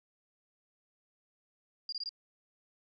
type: tone bursts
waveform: sine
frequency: 4812 Hz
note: D8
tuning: 41 cents sharp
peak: -35 dBFS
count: 4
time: 1.89-2.092 s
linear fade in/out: 2 ms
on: 34 ms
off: 22 ms
effects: none